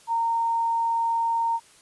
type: tone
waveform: sine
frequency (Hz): 921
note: A#5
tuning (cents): -21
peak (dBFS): -21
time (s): 0.07-1.6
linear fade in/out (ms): 50
effects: white hiss -54 dBFS RMS until 1.81 s + resampled to 24000 Hz